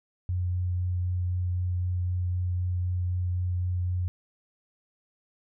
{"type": "tone with vibrato", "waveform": "sine", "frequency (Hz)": 90, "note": "F#2", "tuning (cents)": -47, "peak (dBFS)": -25, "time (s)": [0.29, 4.08], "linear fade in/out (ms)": 0, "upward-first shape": "triangle", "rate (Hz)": 3.9, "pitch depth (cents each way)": 12, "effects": []}